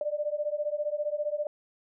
sine beating tone pair, 587.3 / 602.3 Hz, D5 / D5, 0 / +44 cents, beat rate 15 Hz, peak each -31 / -31 dBFS, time 0.01-1.47 s, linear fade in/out 2 ms, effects none

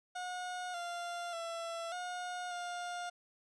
30% pulse tone with pitch steps, 725 / 695 / 670 / 720 / 707 Hz, F#5 / F5 / E5 / F#5 / F5, -35 / -9 / +28 / -47 / +21 cents, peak -36 dBFS, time 0.15-3.1 s, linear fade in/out 10 ms, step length 590 ms, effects resampled to 22050 Hz

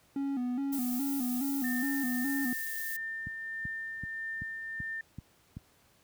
triangle tone with vibrato, 261.6 Hz, C4, in tune, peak -28 dBFS, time 0.16-2.53 s, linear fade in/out 2 ms, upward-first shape square, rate 2.4 Hz, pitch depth 100 cents each way
violet noise, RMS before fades -39 dBFS, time 0.72-2.97 s, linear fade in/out 10 ms
sine tone with tremolo, 1800 Hz, A6, 39 cents sharp, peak -34 dBFS, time 1.64-5.01 s, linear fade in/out 2 ms, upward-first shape triangle, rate 1.6 Hz, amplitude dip 35%
click train, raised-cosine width 5 ms, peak -27 dBFS, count 7, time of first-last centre 3.27-5.569 s, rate 2.61 Hz
effects pink hiss -65 dBFS RMS until 6.03 s + high-pass 60 Hz 12 dB/octave

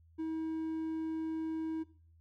triangle tone, 320 Hz, D#4, 49 cents sharp, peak -32 dBFS, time 0.18-1.84 s, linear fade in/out 20 ms, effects noise-tail reverb RT60 0.5 s tail -18 dB re dry + added 82 Hz sine -60 dBFS peak until 2.2 s

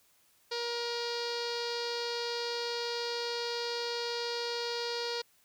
sawtooth tone with low-pass filter, 473.6 Hz, A#4, 27 cents sharp, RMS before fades -35 dBFS, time 0.51-5.22 s, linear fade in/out 10 ms, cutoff 4600 Hz, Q 6.1, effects white hiss -67 dBFS RMS until 5.44 s

